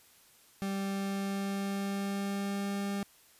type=tone with pitch glide; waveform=40% pulse; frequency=196 to 199.66 Hz; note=G3 to G3; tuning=0 to +32 cents; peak=-31 dBFS; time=0.62-3.03 s; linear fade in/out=0 ms; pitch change=+32 cents; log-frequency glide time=0.76-2.83 s; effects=white hiss -61 dBFS RMS until 3.39 s + resampled to 32000 Hz